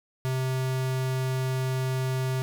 square tone, 130.3 Hz, C3, 7 cents flat, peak -26 dBFS, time 0.25-2.42 s, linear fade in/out 0 ms, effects none

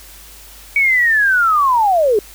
sine linear sweep, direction down, 2269 to 392 Hz, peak -10 dBFS, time 0.76-2.19 s, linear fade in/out 2 ms, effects added 50 Hz sine -42 dBFS peak until 2.34 s + white hiss -40 dBFS RMS until 2.34 s

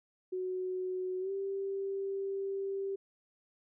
sine tone with pitch glide, 369.6 to 391.6 Hz, F#4 to G4, -2 to -2 cents, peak -33 dBFS, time 0.32-2.96 s, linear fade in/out 10 ms, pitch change +100 cents, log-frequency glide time 1.2-1.31 s, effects none

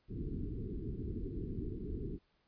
pink low-pass noise, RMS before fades -40 dBFS, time 0.08-2.19 s, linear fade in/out 50 ms, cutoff 430 Hz, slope 96 dB/octave, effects pink hiss -75 dBFS RMS until 2.47 s + resampled to 11025 Hz

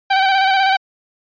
sawtooth tone with vibrato, 772 Hz, G5, 27 cents flat, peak -8 dBFS, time 0.1-0.77 s, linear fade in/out 10 ms, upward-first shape square, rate 16 Hz, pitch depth 29 cents each way, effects resampled to 11025 Hz

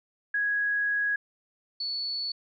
sine tone pair in turn, 1661.2 / 4435 Hz, G#6 / C#8, 0 / 0 cents, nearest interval octave + perfect fourth, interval 1700 cents, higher second, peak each -24 / -29 dBFS, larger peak first, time 0.34-1.16 / 1.8-2.32 s, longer first, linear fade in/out 5 ms, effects none

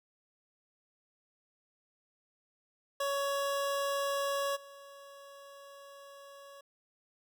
25% pulse tone with level steps, 559 Hz, C#5, 14 cents sharp, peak -27 / -46 dBFS, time 3-6.61 s, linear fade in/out 5 ms, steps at 4.55 s, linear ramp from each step 20 ms, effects none

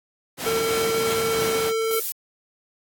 pink noise with tremolo, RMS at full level -27 dBFS, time 0.37-1.73 s, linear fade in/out 50 ms, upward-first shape triangle, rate 3 Hz, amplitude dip 25%
square tone with pitch glide, 451.5 to 447.6 Hz, A4 to A4, +45 to +30 cents, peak -22 dBFS, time 0.46-2 s, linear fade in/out 5 ms, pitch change -15 cents, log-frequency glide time 1.3-1.37 s
violet noise, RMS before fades -27 dBFS, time 1.91-2.12 s, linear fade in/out 0 ms
effects high-pass 150 Hz 12 dB/octave + AAC 64 kbps

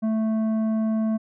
sine tone with tanh clipping, 220 Hz, A3, in tune, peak -22 dBFS, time 0.02-1.18 s, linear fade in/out 20 ms, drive 9 dB, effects none

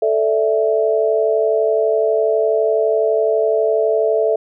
sine chord, A suspended fourth, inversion none, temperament equal, 440 / 587.3 / 659.3 Hz, A4 / D5 / E5, 0 / 0 / 0 cents, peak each -16 / -21 / -17 dBFS, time 0.02-4.36 s, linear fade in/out 5 ms, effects none

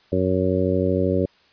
harmonic tone, 92.9 Hz, F#2, 7 cents sharp, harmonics 1 / 2 / 3 / 4 / 5 / 6, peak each -25 / -25 / -25 / -25 / -25 / -25 dBFS, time 0.12-1.26 s, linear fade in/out 5 ms, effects white hiss -57 dBFS RMS until 1.52 s + resampled to 11025 Hz

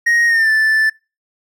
triangle tone with pitch glide, 1874 to 1758.6 Hz, A#6 to A6, +9 to -1 cents, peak -9 dBFS, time 0.06-0.9 s, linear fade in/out 10 ms, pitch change -110 cents, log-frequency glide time 0.27-0.5 s, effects noise-tail reverb RT60 0.3 s tail -25 dB re dry

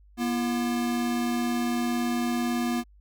square tone pair together, 240.3 / 340 Hz, B3 / F4, -47 / -46 cents, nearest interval tritone, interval 601 cents, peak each -26 / -34 dBFS, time 0.17-2.84 s, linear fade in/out 50 ms, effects added 50 Hz sine -52 dBFS peak until 3 s

